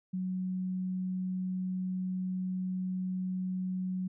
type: tone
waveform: sine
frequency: 185 Hz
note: F#3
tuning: in tune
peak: -31 dBFS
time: 0.13-4.08 s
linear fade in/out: 10 ms
effects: none